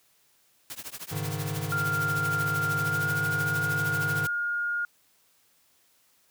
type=noise with tremolo; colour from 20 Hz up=white; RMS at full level=-36 dBFS; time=0.7-4.27 s; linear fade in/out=0 ms; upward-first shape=triangle; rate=13 Hz; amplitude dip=100%
type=chord; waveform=square; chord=Ab suspended fourth; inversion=none; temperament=equal; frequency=103.83 / 138.59 / 155.56 Hz; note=Ab2 / Db3 / Eb3; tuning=0 / 0 / 0 cents; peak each=-35 / -36 / -34 dBFS; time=1.11-4.27 s; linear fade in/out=10 ms
type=tone with pitch glide; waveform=sine; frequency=1396.9 to 1423 Hz; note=F6 to F6; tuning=0 to +32 cents; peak=-26 dBFS; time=1.72-4.85 s; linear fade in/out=2 ms; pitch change=+32 cents; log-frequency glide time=2.83-3.09 s
effects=white hiss -65 dBFS RMS until 6.3 s + high-pass 60 Hz 12 dB/octave